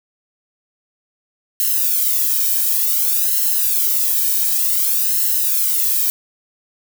violet noise with flanger, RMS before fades -17 dBFS, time 1.6-6.1 s, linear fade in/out 0 ms, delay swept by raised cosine 0.84 to 1.47 ms, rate 0.55 Hz, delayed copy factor -0.95, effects none

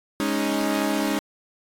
sawtooth chord, Ab suspended fourth, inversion none, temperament equal, 207.7 / 277.2 / 311.1 Hz, Ab3 / Db4 / Eb4, 0 / 0 / 0 cents, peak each -23 / -22 / -22 dBFS, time 0.2-1.19 s, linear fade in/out 0 ms, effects AAC 64 kbps

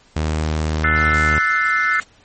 sawtooth tone with pitch glide, 77.78 to 76.71 Hz, D#2 to D#2, 0 to -24 cents, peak -14 dBFS, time 0.16-1.39 s, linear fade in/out 5 ms, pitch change -24 cents, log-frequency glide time 1.02-1.11 s
sine chord, F# half-diminished seventh, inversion third, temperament equal, 1318.5 / 1480 / 1760 / 2093 Hz, E6 / F#6 / A6 / C7, 0 / 0 / 0 / 0 cents, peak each -20 dBFS, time 0.84-2 s, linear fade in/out 2 ms
white noise, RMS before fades -34 dBFS, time 0.95-2.04 s, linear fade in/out 10 ms
effects pink hiss -52 dBFS RMS until 2.24 s + MP3 32 kbps

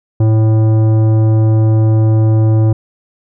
sine tone with tanh clipping, 110 Hz, A2, in tune, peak -9 dBFS, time 0.2-2.73 s, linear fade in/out 5 ms, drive 13 dB, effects none

